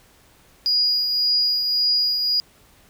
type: tone with tremolo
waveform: triangle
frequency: 4887 Hz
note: D#8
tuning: 32 cents flat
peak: -12 dBFS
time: 0.66-2.4 s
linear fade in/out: 0 ms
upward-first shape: triangle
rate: 1.8 Hz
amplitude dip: 55%
effects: tanh soft clip ceiling -14 dBFS + pink hiss -54 dBFS RMS until 2.89 s